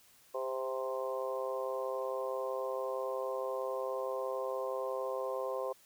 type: harmonic tone with a mistuned harmonic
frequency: 130.81 Hz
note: C3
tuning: in tune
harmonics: 3 / 4 / 5 / 6 / 7 / 8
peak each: -41 / -36 / -43 / -48 / -48 / -42 dBFS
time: 0.34-5.73 s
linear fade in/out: 10 ms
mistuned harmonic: 3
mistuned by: +20 cents
effects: white hiss -63 dBFS RMS until 5.85 s